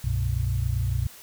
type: tone cluster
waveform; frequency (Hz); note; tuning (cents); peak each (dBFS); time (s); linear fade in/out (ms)
sine; 65 / 95.4 / 122.7; C2 / G2 / B2; -11 / -47 / -11; -27; 0.04-1.07; 5
effects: white hiss -47 dBFS RMS until 1.22 s